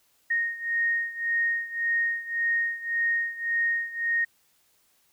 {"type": "beating tone pair", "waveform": "sine", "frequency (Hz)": [1858, 1859.8], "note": ["A#6", "A#6"], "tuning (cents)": [-6, -5], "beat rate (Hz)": 1.8, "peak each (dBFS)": [-26, -29], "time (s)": [0.3, 4.25], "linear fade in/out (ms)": 10, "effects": ["white hiss -66 dBFS RMS until 5.12 s"]}